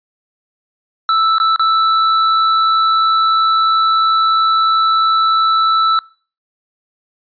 square tone with dropouts, 1318.5 Hz, E6, in tune, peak -11 dBFS, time 1.09-5.99 s, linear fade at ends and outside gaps 1 ms, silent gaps 1.383-1.4 / 1.561-1.595 s, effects noise-tail reverb RT60 0.4 s tail -23 dB re dry + resampled to 11025 Hz

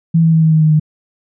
sine tone with pitch steps, 164.7 / 162.81 / 160.94 / 159.09 / 157.26 / 155.46 / 153.67 Hz, E3 / E3 / E3 / D#3 / D#3 / D#3 / D#3, -1 / -21 / -41 / +39 / +19 / -1 / -21 cents, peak -7 dBFS, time 0.14-0.798 s, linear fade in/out 10 ms, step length 94 ms, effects none

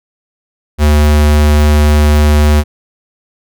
square tone, 74.7 Hz, D2, 30 cents sharp, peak -6 dBFS, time 0.78-2.64 s, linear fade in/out 50 ms, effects none

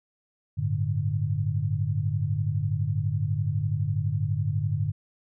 sine chord, G suspended second, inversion none, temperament equal, 98 / 110 / 146.83 Hz, G2 / A2 / D3, 0 / 0 / 0 cents, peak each -28 dBFS, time 0.57-4.92 s, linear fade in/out 20 ms, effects none

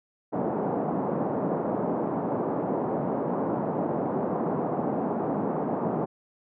pink band-pass noise, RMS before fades -28 dBFS, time 0.32-6.06 s, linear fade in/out 20 ms, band 170 to 900 Hz, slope 24 dB/octave, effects none

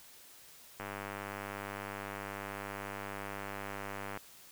click train, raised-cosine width 0.5 ms, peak -25 dBFS, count 338, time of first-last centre 0.8-4.173 s, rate 99.9 Hz, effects white hiss -56 dBFS RMS until 4.51 s

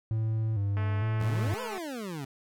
triangle tone with vibrato, 105.3 Hz, G#2, 24 cents sharp, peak -24 dBFS, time 0.11-1.54 s, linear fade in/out 0 ms, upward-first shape square, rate 1.1 Hz, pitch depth 86 cents each way
click train, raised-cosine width 0.5 ms, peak -26 dBFS, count 220, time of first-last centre 0.77-1.779 s, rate 217 Hz
25% pulse exponential two-way sweep, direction up then down, 79.5 to 523.3 to 129.8 Hz, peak -31 dBFS, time 1.2-2.25 s, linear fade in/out 5 ms, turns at 1.61 s
effects none

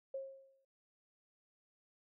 sine tone with exponential decay, 539 Hz, C#5, 49 cents flat, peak -37 dBFS, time 0.14-0.65 s, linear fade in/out 5 ms, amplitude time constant 110 ms, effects none

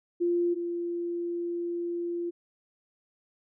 sine tone pair in turn, 347.4 / 345 Hz, F4 / F4, -9 / -21 cents, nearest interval unison, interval 12 cents, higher first, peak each -23 / -29 dBFS, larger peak first, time 0.2-0.55 / 0.55-2.31 s, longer second, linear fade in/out 20 ms, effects none

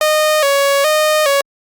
sawtooth tone with vibrato, 586 Hz, D5, 4 cents flat, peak -7 dBFS, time 0.01-1.41 s, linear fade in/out 2 ms, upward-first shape square, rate 1.2 Hz, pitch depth 83 cents each way, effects Opus 48 kbps

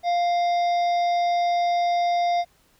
harmonic tone with a mistuned harmonic, 698.5 Hz, F5, in tune, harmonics 1 / 3 / 5 / 7 / 8, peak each -19 / -35 / -38 / -42 / -46 dBFS, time 0.03-2.45 s, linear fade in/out 50 ms, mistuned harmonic 5, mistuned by +82 cents, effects pink hiss -61 dBFS RMS until 2.79 s

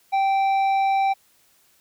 triangle tone with tanh clipping, 780 Hz, G5, 9 cents flat, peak -19 dBFS, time 0.12-1.14 s, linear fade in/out 20 ms, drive 12 dB, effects white hiss -60 dBFS RMS until 1.8 s

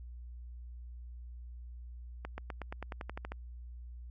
accelerating click train, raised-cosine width 0.5 ms, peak -25 dBFS, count 12, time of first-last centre 2.25-3.32 s, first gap 130 ms, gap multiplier 0.94, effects added 60 Hz sine -44 dBFS peak until 4.1 s

